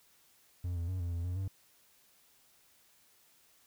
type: tone with pitch steps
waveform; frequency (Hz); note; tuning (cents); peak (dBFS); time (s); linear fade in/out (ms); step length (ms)
triangle; 88.3 / 85 / 92.4 / 86.5 / 85.2 / 89.4 / 95.8; F2 / F2 / F#2 / F2 / F2 / F2 / G2; +20 / -46 / -2 / -16 / -42 / +41 / -39; -31; 0.64-1.48; 5; 120
effects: white hiss -66 dBFS RMS until 3.66 s